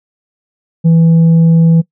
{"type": "tone with tanh clipping", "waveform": "sine", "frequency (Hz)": 164.81, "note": "E3", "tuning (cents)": 0, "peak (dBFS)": -5, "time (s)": [0.84, 1.82], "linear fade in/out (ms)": 20, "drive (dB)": 3, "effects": ["noise-tail reverb RT60 0.1 s tail -22 dB re dry"]}